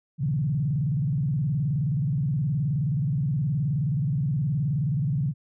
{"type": "tone with vibrato", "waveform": "sine", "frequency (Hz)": 141.5, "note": "C#3", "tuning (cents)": 36, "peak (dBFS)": -22, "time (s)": [0.18, 5.34], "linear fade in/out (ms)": 50, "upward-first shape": "square", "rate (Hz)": 19, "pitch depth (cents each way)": 210, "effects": []}